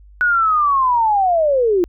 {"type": "linear sweep", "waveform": "sine", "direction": "down", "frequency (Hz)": [1480, 335.7], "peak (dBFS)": -12, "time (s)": [0.21, 1.84], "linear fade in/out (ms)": 0, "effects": ["added 50 Hz sine -41 dBFS peak until 1.88 s"]}